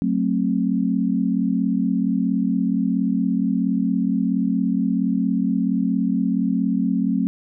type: chord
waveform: sine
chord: F# diminished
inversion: none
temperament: just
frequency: 185 / 222 / 266.4 Hz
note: F#3 / A3 / C4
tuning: 0 / +16 / +31 cents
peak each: -22 dBFS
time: 0.02-7.27 s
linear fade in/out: 0 ms
effects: none